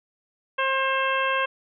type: harmonic tone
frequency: 533 Hz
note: C5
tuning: 32 cents sharp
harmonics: 1 / 2 / 3 / 4 / 5 / 6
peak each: -28 / -25 / -27 / -34 / -29 / -35 dBFS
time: 0.58-1.46 s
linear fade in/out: 10 ms
effects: none